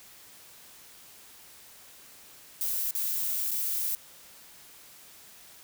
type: noise with dropouts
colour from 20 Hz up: violet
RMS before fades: -30 dBFS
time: 2.61-3.95 s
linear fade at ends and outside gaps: 0 ms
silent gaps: 2.908-2.951 / 3.509-3.515 s
effects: white hiss -52 dBFS RMS until 5.63 s